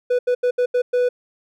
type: tone bursts at uneven times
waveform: triangle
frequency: 493.9 Hz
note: B4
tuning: in tune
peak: -13 dBFS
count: 6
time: 0.1-0.19 / 0.27-0.35 / 0.43-0.51 / 0.58-0.66 / 0.74-0.82 / 0.93-1.09 s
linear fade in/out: 10 ms
effects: none